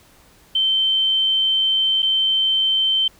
sine tone with dropouts, 3103 Hz, G7, 18 cents flat, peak -15 dBFS, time 0.55-3.08 s, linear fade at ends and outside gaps 5 ms, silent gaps 2.022-2.027 s, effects pink hiss -52 dBFS RMS until 3.19 s

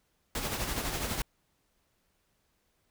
pink noise with tremolo, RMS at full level -32 dBFS, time 0.35-1.22 s, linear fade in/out 2 ms, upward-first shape sine, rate 12 Hz, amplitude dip 45%, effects pink hiss -74 dBFS RMS until 2.9 s

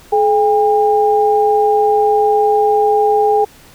sine tone pair together, 426.7 / 805.5 Hz, G#4 / G5, +47 / +47 cents, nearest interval major seventh, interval 1100 cents, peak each -12 dBFS, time 0.12-3.45 s, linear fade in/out 10 ms, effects pink hiss -43 dBFS RMS until 3.74 s

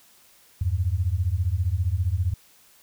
sine beating tone pair, 82.41 / 97.41 Hz, E2 / G2, 0 / -10 cents, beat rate 15 Hz, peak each -24 dBFS, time 0.61-2.34 s, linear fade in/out 5 ms, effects white hiss -56 dBFS RMS until 2.82 s

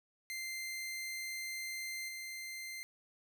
sawtooth tone with level steps, 2086 Hz, C7, 6 cents flat, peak -36 / -39 dBFS, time 0.3-2.83 s, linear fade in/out 0 ms, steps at 2.08 s, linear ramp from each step 10 ms, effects none

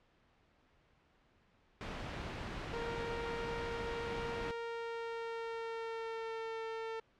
pink noise, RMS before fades -42 dBFS, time 1.81-4.51 s, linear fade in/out 0 ms
sawtooth tone with pitch glide, 466.2 to 449.8 Hz, A#4 to A4, 0 to +38 cents, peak -35 dBFS, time 2.73-7 s, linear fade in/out 5 ms, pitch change -62 cents, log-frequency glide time 4.4-6.51 s
effects pink hiss -70 dBFS RMS until 7.19 s + low-pass 3000 Hz 12 dB/octave

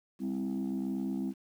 sine chord, C major, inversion second, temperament equal with one note detuned, 199.77 / 261.6 / 329.6 Hz, G3 / C4 / E4, +33 / 0 / 0 cents, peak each -33 / -33 / -37 dBFS, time 0.19-1.34 s, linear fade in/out 50 ms, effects tanh soft clip ceiling -27 dBFS + 10-bit

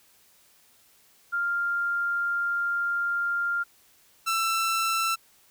sine / sawtooth tone pair in turn, 1396.9 / 1335.9 Hz, F6 / E6, 0 / +23 cents, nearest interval minor second, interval 77 cents, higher first, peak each -24 / -20 dBFS, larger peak second, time 1.32-3.64 / 4.26-5.16 s, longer first, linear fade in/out 20 ms, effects white hiss -60 dBFS RMS until 5.5 s

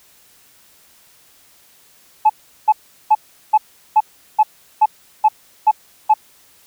sine tone bursts, 860 Hz, A5, 40 cents flat, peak -6 dBFS, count 10, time 2.25-6.14 s, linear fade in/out 10 ms, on 47 ms, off 380 ms, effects tanh soft clip ceiling -3 dBFS + white hiss -51 dBFS RMS until 6.66 s

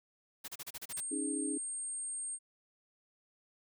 white noise bursts, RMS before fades -43 dBFS, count 8, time 0.44-1.007 s, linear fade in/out 10 ms, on 42 ms, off 33 ms
sine tone, 8580 Hz, C9, 42 cents sharp, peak -37 dBFS, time 0.9-2.39 s, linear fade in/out 50 ms
sine chord, C# suspended second, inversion none, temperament just, 277.2 / 311.8 / 415.8 Hz, C#4 / D#4 / G#4, 0 / +4 / +2 cents, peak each -38 / -38 / -43 dBFS, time 1.11-1.58 s, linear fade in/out 10 ms
effects none

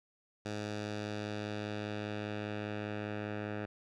10% pulse tone with low-pass filter sweep, 105 Hz, G#2, 19 cents sharp, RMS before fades -39 dBFS, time 0.45-3.66 s, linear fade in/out 10 ms, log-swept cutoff 5900 to 2100 Hz, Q 1.2, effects none

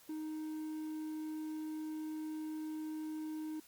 triangle tone, 311.1 Hz, D#4, in tune, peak -37 dBFS, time 0.09-3.6 s, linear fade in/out 5 ms, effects white hiss -62 dBFS RMS until 3.67 s + Opus 48 kbps

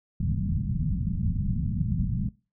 white low-pass noise, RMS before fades -27 dBFS, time 0.2-2.29 s, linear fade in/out 5 ms, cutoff 200 Hz, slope 48 dB/octave, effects noise-tail reverb RT60 0.3 s tail -19 dB re dry

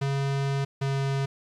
square tone pair in turn, 138.2 / 137.09 Hz, C#3 / C#3, -5 / -19 cents, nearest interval unison, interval 14 cents, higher first, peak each -25 dBFS, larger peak neither, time 0.01-0.65 / 0.81-1.26 s, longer first, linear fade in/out 10 ms, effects low-pass 6000 Hz 12 dB/octave + 10-bit

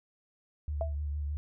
sine tone with vibrato, 73.3 Hz, D2, 3 cents flat, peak -31 dBFS, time 0.68-1.37 s, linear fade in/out 0 ms, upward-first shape sine, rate 6.5 Hz, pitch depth 38 cents each way
sine tone with exponential decay, 659.3 Hz, E5, in tune, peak -27 dBFS, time 0.81-0.95 s, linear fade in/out 1 ms, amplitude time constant 29 ms
effects none

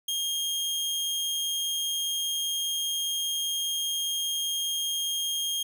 sawtooth tone, 3231 Hz, G#7, 48 cents flat, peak -24 dBFS, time 0.08-5.63 s, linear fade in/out 5 ms, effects none

